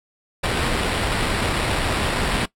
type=noise with sample-and-hold; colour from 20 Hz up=pink; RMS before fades=-22 dBFS; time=0.43-2.46 s; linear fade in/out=10 ms; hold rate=6300 Hz; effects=noise-tail reverb RT60 0.1 s tail -19 dB re dry + low-pass 11000 Hz 12 dB/octave